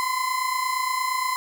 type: tone pair together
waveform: 35% pulse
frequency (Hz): 1016 / 1044.6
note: B5 / C6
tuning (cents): +49 / -3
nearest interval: unison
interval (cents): 48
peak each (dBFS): -23 / -26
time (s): 0-1.36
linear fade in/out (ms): 0
effects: none